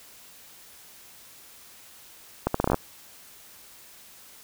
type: accelerating click train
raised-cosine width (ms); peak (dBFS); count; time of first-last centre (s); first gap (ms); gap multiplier
1; -8; 9; 2.47-2.744; 74; 0.76
effects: white hiss -50 dBFS RMS until 4.43 s